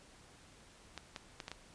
clicks, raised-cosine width 0.2 ms, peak -25 dBFS, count 5, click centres 0.977 / 1.162 / 1.402 / 1.481 / 1.516 s, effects pink hiss -60 dBFS RMS until 1.74 s + resampled to 22050 Hz

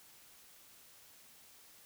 silence, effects white hiss -60 dBFS RMS until 1.85 s

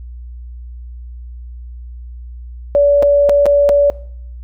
sine tone with dropouts, 573 Hz, D5, 43 cents flat, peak -7 dBFS, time 2.75-3.9 s, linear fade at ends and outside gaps 0 ms, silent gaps 3.025-3.03 / 3.291-3.295 / 3.457-3.464 / 3.691-3.695 s, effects noise-tail reverb RT60 0.6 s tail -21 dB re dry + added 60 Hz sine -28 dBFS peak until 4.43 s

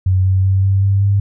sine tone with pitch steps, 93.4 / 94.65 / 95.91 / 97.2 / 98.5 / 99.81 Hz, F#2 / F#2 / G2 / G2 / G2 / G2, +17 / +40 / -37 / -14 / +9 / +32 cents, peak -10 dBFS, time 0.06-1.2 s, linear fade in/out 5 ms, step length 190 ms, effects none

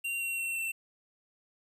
square tone with pitch steps, 2763 / 2739 / 2716 / 2692 Hz, F7 / F7 / F7 / E7, -19 / -34 / -49 / +36 cents, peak -32 dBFS, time 0.04-0.72 s, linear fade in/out 10 ms, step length 170 ms, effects 11-bit

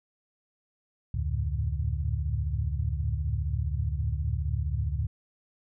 sine tone cluster, 71.5 / 86.5 / 106.5 / 110.6 / 144.4 Hz, D2 / F2 / G#2 / A2 / D3, -46 / -16 / +44 / +9 / -29 cents, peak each -29 / -33 / -36 / -34 / -36 dBFS, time 1.14-5.07 s, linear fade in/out 5 ms, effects none

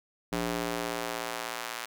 square tone with high-pass filter sweep, 58.27 Hz, A#1, in tune, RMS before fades -34 dBFS, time 0.32-1.86 s, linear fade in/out 10 ms, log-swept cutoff 210 to 1200 Hz, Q 0.76, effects none

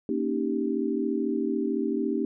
sine chord, Eb dominant seventh, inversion second, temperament equal, 233.1 / 277.2 / 311.1 / 392 Hz, Bb3 / Db4 / Eb4 / G4, 0 / 0 / 0 / 0 cents, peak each -30 dBFS, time 0.09-2.25 s, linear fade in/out 2 ms, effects none

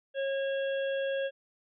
harmonic tone with a mistuned harmonic, 545 Hz, C#5, 29 cents flat, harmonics 1 / 3 / 5 / 6, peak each -29 / -39 / -46 / -45 dBFS, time 0.14-1.31 s, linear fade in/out 50 ms, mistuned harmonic 6, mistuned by +29 cents, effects none

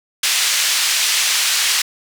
pink band-pass noise, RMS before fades -17 dBFS, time 0.23-1.82 s, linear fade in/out 5 ms, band 2500 to 8700 Hz, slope 12 dB/octave, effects none

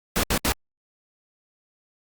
pink noise bursts, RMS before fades -22 dBFS, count 3, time 0.16-0.521 s, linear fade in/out 0 ms, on 73 ms, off 71 ms, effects Opus 48 kbps

